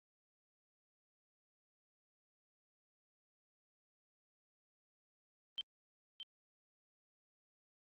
sine tone with echo, 3119 Hz, G7, 9 cents flat, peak -37 dBFS, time 5.58-5.61 s, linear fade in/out 0 ms, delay 620 ms, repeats 1, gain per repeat -8 dB, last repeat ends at 6.23 s, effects Opus 32 kbps

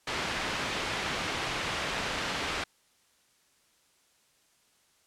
white low-pass noise, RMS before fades -33 dBFS, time 0.07-2.64 s, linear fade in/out 5 ms, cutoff 2900 Hz, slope 12 dB/octave, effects white hiss -67 dBFS RMS until 5.06 s + low-pass 10000 Hz 12 dB/octave

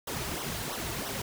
pink noise with flanger, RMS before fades -35 dBFS, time 0.07-1.22 s, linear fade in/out 5 ms, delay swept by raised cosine 0.42 to 3.92 ms, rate 3 Hz, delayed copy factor -0.85, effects none

